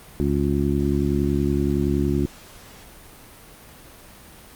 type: harmonic tone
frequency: 70.7 Hz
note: C#2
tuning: 35 cents sharp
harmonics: 1 / 2 / 3 / 4 / 5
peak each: -25 / -25 / -25 / -25 / -25 dBFS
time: 0.2-2.26 s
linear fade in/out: 0 ms
type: click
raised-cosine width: 0.3 ms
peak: -30 dBFS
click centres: 1.708 s
effects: pink hiss -45 dBFS RMS until 4.55 s + Opus 32 kbps